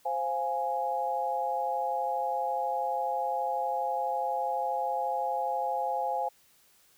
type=chord; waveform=sine; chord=F minor; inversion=second; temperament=equal; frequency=523.3 / 698.5 / 830.6 Hz; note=C5 / F5 / Ab5; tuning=0 / 0 / 0 cents; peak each=-34 / -33 / -30 dBFS; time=0.05-6.29 s; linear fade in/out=10 ms; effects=white hiss -63 dBFS RMS until 6.97 s